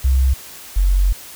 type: tone pair in turn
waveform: sine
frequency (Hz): 65.41 / 46.25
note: C2 / F#1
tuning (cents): 0 / 0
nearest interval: tritone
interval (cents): 600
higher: first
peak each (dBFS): -11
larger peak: neither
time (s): 0.04-0.34 / 0.76-1.13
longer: second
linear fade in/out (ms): 10
effects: white hiss -37 dBFS RMS until 1.35 s